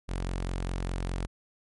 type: tone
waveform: sawtooth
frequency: 44.89 Hz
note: F1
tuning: 48 cents sharp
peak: -26 dBFS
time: 0.08-1.27 s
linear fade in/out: 20 ms
effects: MP3 48 kbps